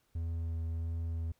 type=tone with vibrato; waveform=triangle; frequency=82.41 Hz; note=E2; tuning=in tune; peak=-31 dBFS; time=0.15-1.32 s; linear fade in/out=5 ms; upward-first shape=triangle; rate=1.5 Hz; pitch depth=14 cents each way; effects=pink hiss -74 dBFS RMS until 1.39 s